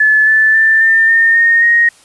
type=tone with pitch steps; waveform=sine; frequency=1728 / 1751.1 / 1774.5 / 1798.3 / 1822.3 / 1846.7 / 1871.4 Hz; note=A6 / A6 / A6 / A6 / A#6 / A#6 / A#6; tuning=-32 / -9 / +14 / +37 / -40 / -17 / +6 cents; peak=-6 dBFS; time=0-1.89 s; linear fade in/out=5 ms; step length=270 ms; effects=white hiss -45 dBFS RMS until 2.04 s + resampled to 24000 Hz